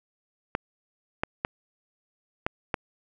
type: clicks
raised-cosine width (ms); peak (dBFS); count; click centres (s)
0.5; -10; 5; 0.551 / 1.235 / 1.449 / 2.465 / 2.742
effects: none